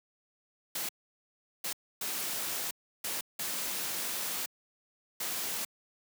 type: noise bursts at uneven times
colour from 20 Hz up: white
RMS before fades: -35 dBFS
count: 6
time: 0.75-0.89 / 1.64-1.73 / 2.01-2.71 / 3.04-3.21 / 3.39-4.46 / 5.2-5.65 s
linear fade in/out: 5 ms
effects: high-pass 150 Hz 12 dB/octave